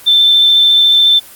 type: tone with vibrato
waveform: sine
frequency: 3548 Hz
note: A7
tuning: 14 cents sharp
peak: -5 dBFS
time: 0.06-1.2 s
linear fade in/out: 20 ms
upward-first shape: sine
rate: 14 Hz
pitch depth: 9 cents each way
effects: white hiss -36 dBFS RMS until 1.35 s + Opus 32 kbps